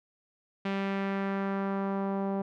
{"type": "tone with low-pass filter sweep", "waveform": "sawtooth", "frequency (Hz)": 196, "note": "G3", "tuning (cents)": 0, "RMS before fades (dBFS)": -31, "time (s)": [0.65, 2.42], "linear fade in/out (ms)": 5, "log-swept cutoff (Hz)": [2800, 790], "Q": 1.4, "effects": []}